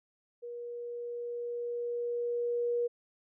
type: tone with level ramp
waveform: sine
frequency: 478 Hz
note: A#4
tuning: 43 cents sharp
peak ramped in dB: -39 to -27 dBFS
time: 0.42-2.88 s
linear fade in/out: 20 ms
effects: none